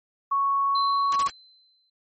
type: tone with pitch glide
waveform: sine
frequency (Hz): 1108.7 to 1117.1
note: C#6 to C#6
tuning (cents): 0 to +13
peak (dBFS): -20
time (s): 0.31-1.28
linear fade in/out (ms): 10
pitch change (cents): +13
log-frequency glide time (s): 0.64-0.94
type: tone with exponential decay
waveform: sine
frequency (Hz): 4067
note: C8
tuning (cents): -50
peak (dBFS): -27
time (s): 0.75-1.9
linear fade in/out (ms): 5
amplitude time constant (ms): 250
type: noise bursts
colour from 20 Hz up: white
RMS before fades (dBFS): -31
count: 3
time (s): 1.12-1.299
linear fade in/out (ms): 2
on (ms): 39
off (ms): 31
effects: MP3 32 kbps